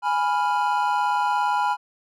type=chord; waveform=triangle; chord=F diminished; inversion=first; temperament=equal; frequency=830.6 / 987.8 / 1396.9 Hz; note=Ab5 / Cb6 / F6; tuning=0 / 0 / 0 cents; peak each=-21 / -21 / -27 dBFS; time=0.02-1.77 s; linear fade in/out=50 ms; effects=none